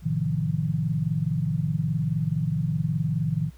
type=chord; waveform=sine; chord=F dominant seventh; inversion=first; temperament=equal; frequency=110 / 130.81 / 155.56 / 174.61 Hz; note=A2 / C3 / Eb3 / F3; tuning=0 / 0 / 0 / 0 cents; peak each=-31 / -30 / -25 / -30 dBFS; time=0.02-3.51 s; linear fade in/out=50 ms; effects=added 60 Hz sine -46 dBFS peak until 3.57 s + pink hiss -59 dBFS RMS until 3.57 s

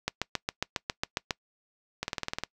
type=two click trains; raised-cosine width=0.2 ms; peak=-10 / -13 dBFS; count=10 / 9; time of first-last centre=0.08-1.308 / 2.03-2.436 s; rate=7.33 / 19.7 Hz; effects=noise-tail reverb RT60 0.1 s tail -24 dB re dry

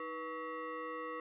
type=tone with frequency modulation; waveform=sine; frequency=315.5 Hz; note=D#4; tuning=24 cents sharp; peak=-39 dBFS; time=0-1.2 s; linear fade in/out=2 ms; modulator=804 Hz; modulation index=1.8; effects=none

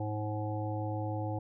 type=harmonic tone; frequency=106.3 Hz; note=G#2; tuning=41 cents sharp; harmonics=1 / 3 / 5 / 7 / 8; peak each=-34 / -39 / -41 / -42 / -43 dBFS; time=0-1.39 s; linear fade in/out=5 ms; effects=none

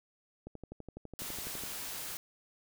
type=click train; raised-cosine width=2 ms; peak=-31 dBFS; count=15; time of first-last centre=0.47-1.637 s; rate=12 Hz
type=noise; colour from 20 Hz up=white; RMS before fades=-41 dBFS; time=1.19-2.17 s; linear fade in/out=0 ms
effects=none

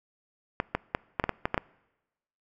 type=clicks; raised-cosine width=0.5 ms; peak=-10 dBFS; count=9; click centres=0.601 / 0.75 / 0.949 / 1.198 / 1.24 / 1.293 / 1.455 / 1.544 / 1.578 s; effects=noise-tail reverb RT60 1.0 s tail -24 dB re dry

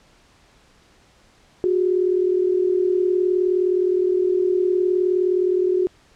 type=tone pair together; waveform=sine; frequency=362.8 / 402.2 Hz; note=F#4 / G4; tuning=-34 / +44 cents; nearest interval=major second; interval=178 cents; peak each=-17 / -23 dBFS; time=1.64-5.87 s; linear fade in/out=0 ms; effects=pink hiss -55 dBFS RMS until 6.15 s + low-pass 7000 Hz 12 dB/octave

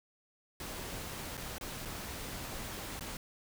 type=noise with dropouts; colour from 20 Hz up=pink; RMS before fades=-42 dBFS; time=0.6-3.17 s; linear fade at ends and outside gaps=2 ms; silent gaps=1.371-1.376 / 1.583-1.61 / 1.852-1.855 / 2.995-3.008 s; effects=none

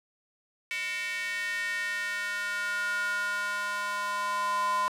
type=tone with high-pass filter sweep; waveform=square; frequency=204.6 Hz; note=G#3; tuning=26 cents flat; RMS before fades=-31 dBFS; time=0.71-4.88 s; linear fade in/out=0 ms; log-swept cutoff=2200 to 1000 Hz; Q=5.6; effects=low-pass 11000 Hz 12 dB/octave + 10-bit

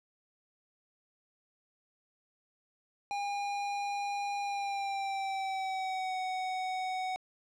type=tone with pitch glide; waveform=square; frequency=809 to 746.2 Hz; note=G#5 to F#5; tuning=-46 to +14 cents; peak=-33 dBFS; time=3.11-7.16 s; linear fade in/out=0 ms; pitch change=-140 cents; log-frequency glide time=4.4-6.17 s; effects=low-pass 5000 Hz 12 dB/octave + 11-bit

